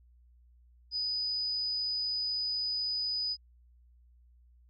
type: tone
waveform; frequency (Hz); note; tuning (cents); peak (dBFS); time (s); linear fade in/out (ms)
sine; 4978; D#8; 0; -30; 0.91-3.37; 50
effects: added 60 Hz sine -58 dBFS peak until 4.69 s + AAC 32 kbps